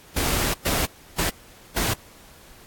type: noise bursts at uneven times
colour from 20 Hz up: pink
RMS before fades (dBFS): -23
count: 4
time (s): 0.16-0.54 / 0.65-0.86 / 1.18-1.3 / 1.76-1.94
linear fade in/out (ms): 10
effects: pink hiss -49 dBFS RMS until 2.66 s + AAC 64 kbps